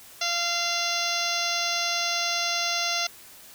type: harmonic tone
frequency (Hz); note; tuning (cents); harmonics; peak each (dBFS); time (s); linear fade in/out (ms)
690; F5; -21; 1 / 2 / 3 / 4 / 5 / 6 / 7 / 8 / 9; -33 / -33 / -33 / -33 / -33 / -33 / -33 / -33 / -33; 0.21-3.07; 5
effects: white hiss -48 dBFS RMS until 3.54 s